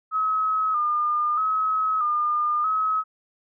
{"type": "tone with vibrato", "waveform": "sine", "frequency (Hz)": 1244.5, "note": "D#6", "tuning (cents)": 0, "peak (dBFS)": -20, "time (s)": [0.11, 3.04], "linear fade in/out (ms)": 50, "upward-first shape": "square", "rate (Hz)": 0.79, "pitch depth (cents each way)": 49, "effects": []}